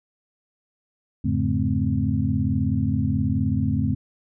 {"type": "tone cluster", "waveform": "sine", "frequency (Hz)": [86.9, 105.7, 142.1, 214.5, 259.1], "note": ["F2", "G#2", "C#3", "A3", "C4"], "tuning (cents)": [-8, 31, 43, -44, -17], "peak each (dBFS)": -26, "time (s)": [1.24, 3.95], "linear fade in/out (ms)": 10, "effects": []}